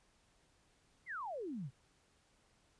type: exponential sweep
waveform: sine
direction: down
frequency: 2206 to 116.4 Hz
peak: -40 dBFS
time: 1.06-1.71 s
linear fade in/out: 50 ms
effects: pink hiss -72 dBFS RMS until 2.79 s + resampled to 22050 Hz